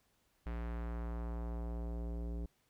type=tone with low-pass filter sweep; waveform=square; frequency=58.1 Hz; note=A#1; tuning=5 cents flat; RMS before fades=-40 dBFS; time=0.46-2.46 s; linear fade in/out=5 ms; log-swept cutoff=2100 to 420 Hz; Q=1.1; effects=pink hiss -75 dBFS RMS until 2.69 s